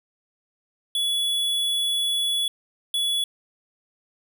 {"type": "tone pair in turn", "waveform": "square", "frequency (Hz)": [3400, 3400], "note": ["G#7", "G#7"], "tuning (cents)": [40, 40], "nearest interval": "unison", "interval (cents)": 0, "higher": "neither", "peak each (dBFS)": -22, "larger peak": "neither", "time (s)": [[0.95, 2.48], [2.94, 3.24]], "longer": "first", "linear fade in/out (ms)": 2, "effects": []}